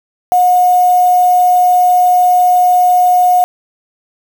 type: tone with quantisation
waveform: sine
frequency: 723 Hz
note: F#5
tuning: 40 cents flat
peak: -6 dBFS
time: 0.32-3.44 s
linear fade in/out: 0 ms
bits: 4
effects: none